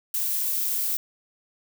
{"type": "noise", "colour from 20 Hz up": "violet", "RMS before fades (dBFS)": -26, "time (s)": [0.14, 0.97], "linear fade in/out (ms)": 2, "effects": []}